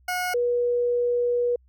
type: tone pair in turn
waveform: 20% pulse / sine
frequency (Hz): 725 / 483.9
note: F#5 / B4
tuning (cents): -35 / -35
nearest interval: perfect fifth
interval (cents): 700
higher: first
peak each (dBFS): -20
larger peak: neither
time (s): 0.08-0.34 / 0.34-1.56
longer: second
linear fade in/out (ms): 5
effects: added 63 Hz sine -55 dBFS peak until 1.68 s